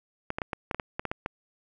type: clicks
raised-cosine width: 0.5 ms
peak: -15 dBFS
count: 11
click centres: 0.304 / 0.385 / 0.418 / 0.532 / 0.712 / 0.746 / 0.798 / 0.995 / 1.053 / 1.115 / 1.261 s
effects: none